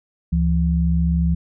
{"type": "tone pair together", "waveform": "sine", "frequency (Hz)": [71, 168.61], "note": ["C#2", "E3"], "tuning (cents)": [42, 39], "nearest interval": "octave + minor third", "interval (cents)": 1497, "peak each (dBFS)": -18, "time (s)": [0.32, 1.35], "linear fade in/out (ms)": 10, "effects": []}